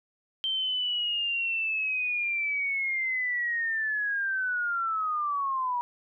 sine linear sweep, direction down, 3136 to 957 Hz, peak -26 dBFS, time 0.44-5.81 s, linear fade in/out 0 ms, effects none

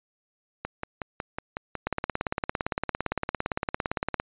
two click trains, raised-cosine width 0.5 ms, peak -16 / -11 dBFS, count 7 / 42, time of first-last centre 0.65-1.753 / 1.87-4.2 s, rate 5.44 / 17.6 Hz, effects resampled to 8000 Hz

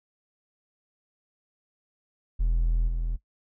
triangle tone with level steps, 41.46 Hz, E1, 11 cents sharp, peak -18 / -23 dBFS, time 2.39-3.17 s, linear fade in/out 20 ms, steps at 2.87 s, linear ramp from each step 20 ms, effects noise-tail reverb RT60 0.1 s tail -17 dB re dry + tanh soft clip ceiling -15 dBFS

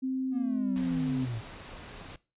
sine tone with pitch glide, 261.6 to 258.4 Hz, C4 to C4, 0 to -21 cents, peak -28 dBFS, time 0.02-1.26 s, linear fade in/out 20 ms, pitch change -21 cents, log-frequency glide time 0.34-0.71 s
triangle linear sweep, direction down, 246.9 to 106.3 Hz, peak -30 dBFS, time 0.31-1.42 s, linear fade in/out 50 ms
pink noise, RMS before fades -45 dBFS, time 0.76-2.16 s, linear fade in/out 2 ms
effects noise-tail reverb RT60 0.3 s tail -20 dB re dry + resampled to 8000 Hz

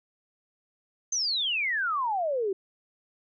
sine exponential sweep, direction down, 6390 to 370 Hz, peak -25 dBFS, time 1.12-2.53 s, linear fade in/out 5 ms, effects none

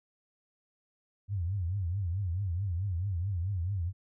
sine tone with vibrato, 92.4 Hz, F#2, 2 cents flat, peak -29 dBFS, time 1.28-3.93 s, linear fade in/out 50 ms, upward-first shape triangle, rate 4.6 Hz, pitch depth 220 cents each way, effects none

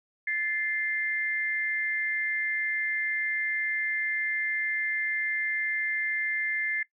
sine tone pair together, 1746.6 / 2093 Hz, A6 / C7, -13 / 0 cents, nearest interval minor third, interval 313 cents, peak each -30 / -29 dBFS, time 0.27-6.83 s, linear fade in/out 5 ms, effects noise-tail reverb RT60 0.1 s tail -18 dB re dry

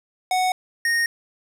square tone pair in turn, 740 / 1854.5 Hz, F#5 / A#6, 0 / -9 cents, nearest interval octave + major third, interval 1591 cents, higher second, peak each -19 dBFS, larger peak neither, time 0.31-0.52 / 0.85-1.06 s, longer neither, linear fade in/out 2 ms, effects low-pass 12000 Hz 12 dB/octave + 10-bit

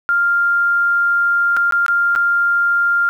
sine tone with dropouts, 1396.9 Hz, F6, in tune, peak -12 dBFS, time 0.09-3.09 s, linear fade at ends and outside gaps 0 ms, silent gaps 1.566-1.57 / 1.71-1.723 / 1.863-1.882 / 2.152-2.16 s, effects 8-bit

